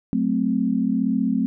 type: chord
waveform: sine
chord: F# diminished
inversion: none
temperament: equal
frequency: 185 / 220 / 261.6 Hz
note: F#3 / A3 / C4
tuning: 0 / 0 / 0 cents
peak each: -25 / -22 / -22 dBFS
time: 0.13-1.46 s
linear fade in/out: 0 ms
effects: none